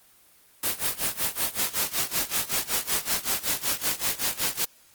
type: noise with tremolo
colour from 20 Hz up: white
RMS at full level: -24 dBFS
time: 0.63-4.65 s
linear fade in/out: 5 ms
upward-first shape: sine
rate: 5.3 Hz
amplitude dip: 90%
effects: white hiss -57 dBFS RMS until 4.94 s + Opus 24 kbps